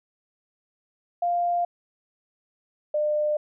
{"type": "tone pair in turn", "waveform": "sine", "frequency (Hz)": [698.5, 601], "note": ["F5", "D5"], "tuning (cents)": [0, 40], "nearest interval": "minor third", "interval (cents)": 260, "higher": "first", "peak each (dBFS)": -21, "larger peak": "neither", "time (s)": [[1.22, 1.65], [2.94, 3.37]], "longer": "neither", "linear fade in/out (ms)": 5, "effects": []}